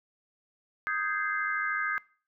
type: chord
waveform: sine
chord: Ab major seventh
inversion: second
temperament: equal with one note detuned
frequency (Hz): 1244.5 / 1568 / 1661.2 / 2077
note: Eb6 / G6 / Ab6 / C7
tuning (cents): 0 / 0 / 0 / -13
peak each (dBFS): -33 / -32 / -34 / -36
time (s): 0.87-1.98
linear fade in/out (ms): 0
effects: noise-tail reverb RT60 0.4 s tail -21 dB re dry